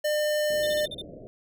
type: tone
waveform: square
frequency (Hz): 602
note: D5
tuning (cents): +43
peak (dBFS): -24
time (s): 0.04-0.86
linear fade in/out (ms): 10
type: low-pass noise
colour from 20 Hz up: white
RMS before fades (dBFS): -43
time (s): 0.5-1.27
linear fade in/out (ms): 0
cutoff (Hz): 650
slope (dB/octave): 96
type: tone bursts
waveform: triangle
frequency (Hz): 3593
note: A7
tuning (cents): +36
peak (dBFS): -32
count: 6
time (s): 0.63-1.017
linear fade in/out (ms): 5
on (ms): 37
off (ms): 33
effects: none